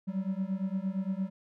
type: beating tone pair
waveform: triangle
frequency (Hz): 186.9 / 195.6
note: F#3 / G3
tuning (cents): +18 / -4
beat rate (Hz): 8.7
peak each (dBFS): -31 / -31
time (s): 0.07-1.3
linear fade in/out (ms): 20
effects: none